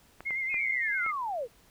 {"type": "clicks", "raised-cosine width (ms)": 0.5, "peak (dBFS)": -27, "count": 4, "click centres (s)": [0.206, 0.307, 0.543, 1.063]}
{"type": "tone with vibrato", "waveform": "sine", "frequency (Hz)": 2111, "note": "C7", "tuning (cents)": 15, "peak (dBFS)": -29, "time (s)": [0.25, 1.12], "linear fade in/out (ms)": 20, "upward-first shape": "triangle", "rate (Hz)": 8.8, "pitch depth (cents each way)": 55}
{"type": "linear sweep", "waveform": "sine", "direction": "down", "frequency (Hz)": [2570, 430.5], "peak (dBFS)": -30, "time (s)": [0.49, 1.48], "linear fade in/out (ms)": 50}
{"effects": ["pink hiss -61 dBFS RMS until 1.7 s"]}